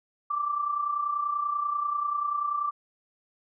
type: tone with amplitude modulation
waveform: sine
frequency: 1171 Hz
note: D6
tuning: 5 cents flat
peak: -23 dBFS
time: 0.3-2.71 s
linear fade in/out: 10 ms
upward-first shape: sine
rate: 30.3 Hz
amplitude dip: 60%
effects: none